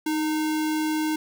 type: tone with sample-and-hold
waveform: sine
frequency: 311.1 Hz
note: D#4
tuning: in tune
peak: -22 dBFS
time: 0.06-1.16 s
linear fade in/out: 5 ms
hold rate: 1225 Hz
effects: none

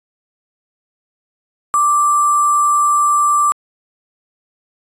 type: tone with sample-and-hold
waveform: sine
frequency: 1174.7 Hz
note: D6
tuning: in tune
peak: -10 dBFS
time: 1.74-3.52 s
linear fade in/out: 0 ms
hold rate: 8820 Hz
effects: resampled to 22050 Hz

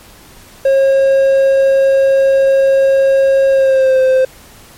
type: tone with pitch glide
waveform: triangle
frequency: 541 to 521.1 Hz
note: C#5 to C5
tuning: -42 to -7 cents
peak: -5 dBFS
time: 0.65-4.25 s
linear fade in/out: 5 ms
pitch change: -65 cents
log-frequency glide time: 3.5-4.01 s
effects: pink hiss -40 dBFS RMS until 4.77 s + MP3 64 kbps

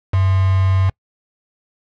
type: tone with quantisation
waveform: sine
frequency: 95 Hz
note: F#2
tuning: 46 cents sharp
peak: -12 dBFS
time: 0.13-0.9 s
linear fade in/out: 10 ms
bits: 4
effects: noise-tail reverb RT60 0.1 s tail -26 dB re dry + low-pass 3000 Hz 12 dB/octave

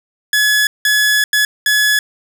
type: tone bursts at uneven times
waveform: sawtooth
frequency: 1700 Hz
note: G#6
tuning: 40 cents sharp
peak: -7 dBFS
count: 4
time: 0.33-0.67 / 0.85-1.24 / 1.33-1.45 / 1.66-1.99 s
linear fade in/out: 2 ms
effects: 7-bit

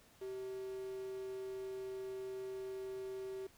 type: tone with high-pass filter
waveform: square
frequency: 128.1 Hz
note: C3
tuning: 36 cents flat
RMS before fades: -44 dBFS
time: 0.21-3.47 s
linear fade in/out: 5 ms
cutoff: 390 Hz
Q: 7.6
effects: pink hiss -65 dBFS RMS until 3.57 s

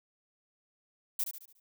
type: noise with echo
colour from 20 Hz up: violet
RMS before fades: -31 dBFS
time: 1.19-1.24 s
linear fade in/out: 5 ms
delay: 72 ms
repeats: 5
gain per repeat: -7 dB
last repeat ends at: 1.6 s
effects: none

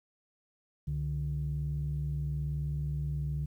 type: tone pair together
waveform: sine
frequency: 67.91 / 146.83 Hz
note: C#2 / D3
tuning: -35 / 0 cents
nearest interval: octave + minor second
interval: 1335 cents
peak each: -34 / -31 dBFS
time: 0.87-3.46 s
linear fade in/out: 10 ms
effects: tanh soft clip ceiling -25 dBFS + 11-bit

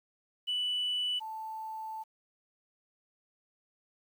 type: tone pair in turn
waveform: sine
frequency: 2970 / 879.4 Hz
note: F#7 / A5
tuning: +6 / -1 cents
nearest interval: octave + major sixth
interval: 2107 cents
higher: first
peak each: -28 / -37 dBFS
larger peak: first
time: 0.47-1.2 / 1.2-2.04 s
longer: second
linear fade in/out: 20 ms
effects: tanh soft clip ceiling -26 dBFS + 10-bit

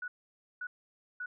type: tone bursts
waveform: sine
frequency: 1471 Hz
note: F#6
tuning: 11 cents flat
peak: -36 dBFS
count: 3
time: 0.02-1.26 s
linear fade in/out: 5 ms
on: 60 ms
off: 530 ms
effects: none

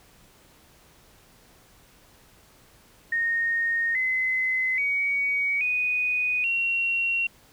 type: tone with pitch steps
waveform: sine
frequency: 1850 / 2041 / 2251 / 2484 / 2740 Hz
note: A#6 / C7 / C#7 / D#7 / F7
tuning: -14 / -44 / +26 / -3 / -34 cents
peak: -22 dBFS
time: 3.12-7.27 s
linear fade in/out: 5 ms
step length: 830 ms
effects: pink hiss -56 dBFS RMS until 7.52 s

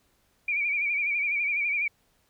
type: tone with vibrato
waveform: sine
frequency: 2339 Hz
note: D7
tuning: 8 cents flat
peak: -24 dBFS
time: 0.48-1.88 s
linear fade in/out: 5 ms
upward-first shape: sine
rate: 12 Hz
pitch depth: 71 cents each way
effects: pink hiss -68 dBFS RMS until 2.29 s

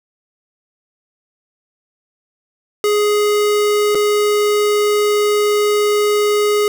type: tone with dropouts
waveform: square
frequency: 416.7 Hz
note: G#4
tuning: 6 cents sharp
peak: -13 dBFS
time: 2.84-6.68 s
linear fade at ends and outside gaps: 1 ms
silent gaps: 3.948-3.953 s
effects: none

